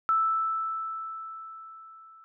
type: tone with level ramp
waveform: sine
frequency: 1318.5 Hz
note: E6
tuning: in tune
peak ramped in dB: -20 to -50 dBFS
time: 0.09-2.24 s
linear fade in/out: 0 ms
effects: none